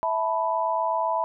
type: chord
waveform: sine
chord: E suspended fourth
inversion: none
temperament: equal with one note detuned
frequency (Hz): 656.2 / 880 / 987.8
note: E5 / A5 / B5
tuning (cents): -8 / 0 / 0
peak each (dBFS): -27 / -28 / -25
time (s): 0.03-1.24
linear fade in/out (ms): 0
effects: none